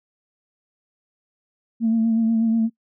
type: tone with vibrato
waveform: sine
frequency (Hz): 225.9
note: A3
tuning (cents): +46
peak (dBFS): -15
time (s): 1.8-2.7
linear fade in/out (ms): 50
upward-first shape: sine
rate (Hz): 8.2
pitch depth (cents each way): 29
effects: noise-tail reverb RT60 0.1 s tail -25 dB re dry + tanh soft clip ceiling -12 dBFS